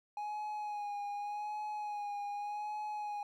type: tone with vibrato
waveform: triangle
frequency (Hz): 830.6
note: G#5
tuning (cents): 0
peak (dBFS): -35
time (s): 0.17-3.23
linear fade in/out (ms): 2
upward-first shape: sine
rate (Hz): 0.85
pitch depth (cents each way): 31
effects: none